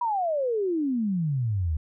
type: exponential sweep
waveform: sine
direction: down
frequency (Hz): 987.8 to 73.42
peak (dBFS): -23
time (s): 0.01-1.77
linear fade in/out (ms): 5
effects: none